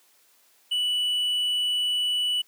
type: tone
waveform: triangle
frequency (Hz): 2960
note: F#7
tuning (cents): 0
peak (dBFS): -21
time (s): 0.71-2.42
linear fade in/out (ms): 10
effects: white hiss -61 dBFS RMS until 2.47 s + high-pass 300 Hz 12 dB/octave